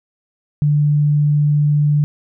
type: tone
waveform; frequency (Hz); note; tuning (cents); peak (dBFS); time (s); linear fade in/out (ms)
sine; 147.6; D3; +9; -11; 0.62-2.04; 0
effects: none